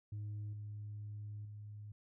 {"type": "tone with level steps", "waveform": "sine", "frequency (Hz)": 104.6, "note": "G#2", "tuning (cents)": 13, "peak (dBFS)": [-38, -42, -46], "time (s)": [0.12, 1.92], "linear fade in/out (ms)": 5, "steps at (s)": [0.53, 1.45], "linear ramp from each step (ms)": 2, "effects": ["tanh soft clip ceiling -39 dBFS"]}